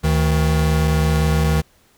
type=tone pair together; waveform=square; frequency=74.42 / 157.7 Hz; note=D2 / D#3; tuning=+24 / +24 cents; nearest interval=octave + minor second; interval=1300 cents; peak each=-18 dBFS; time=0.03-1.62 s; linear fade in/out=20 ms; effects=pink hiss -56 dBFS RMS until 1.97 s